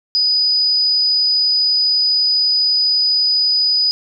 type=tone; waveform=sine; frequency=4968 Hz; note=D#8; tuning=3 cents flat; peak=-12 dBFS; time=0.15-3.91 s; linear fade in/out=0 ms; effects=none